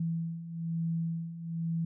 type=beating tone pair; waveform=sine; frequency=164.81 / 165.91 Hz; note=E3 / E3; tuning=0 / +11 cents; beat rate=1.1 Hz; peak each=-37 / -32 dBFS; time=0-1.85 s; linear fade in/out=5 ms; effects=none